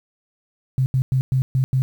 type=tone bursts at uneven times; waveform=sine; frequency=130.81 Hz; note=C3; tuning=in tune; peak=-15 dBFS; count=6; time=0.78-0.86 / 0.94-1.02 / 1.12-1.21 / 1.32-1.42 / 1.55-1.64 / 1.73-1.82 s; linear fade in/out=0 ms; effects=8-bit